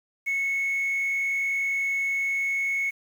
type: tone with frequency modulation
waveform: sine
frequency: 2200 Hz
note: C#7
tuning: 14 cents flat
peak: -22 dBFS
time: 0.26-2.91 s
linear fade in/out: 20 ms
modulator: 49.7 Hz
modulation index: 0.41
effects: tanh soft clip ceiling -20 dBFS + 8-bit